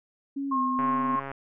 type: tone with pitch glide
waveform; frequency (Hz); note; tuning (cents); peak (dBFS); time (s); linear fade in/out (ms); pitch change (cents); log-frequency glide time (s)
sine; 277.1 to 254.1; C#4 to B3; -1 to +49; -28; 0.36-1.16; 10; -150; 0.49-0.59
type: tone with tremolo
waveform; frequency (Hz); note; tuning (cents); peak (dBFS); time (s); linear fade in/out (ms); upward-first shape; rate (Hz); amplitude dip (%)
sine; 1073; C6; +43; -23; 0.51-1.2; 10; sine; 3.3; 30
type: click train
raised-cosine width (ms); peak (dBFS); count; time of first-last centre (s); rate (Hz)
0.5; -20; 73; 0.79-1.316; 137
effects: low-pass 2000 Hz 12 dB/octave